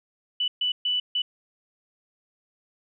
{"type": "tone bursts at uneven times", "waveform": "sine", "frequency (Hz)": 2973, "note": "F#7", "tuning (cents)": 8, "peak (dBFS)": -22, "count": 4, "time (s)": [[0.4, 0.48], [0.61, 0.72], [0.85, 1], [1.15, 1.22]], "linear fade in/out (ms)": 5, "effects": []}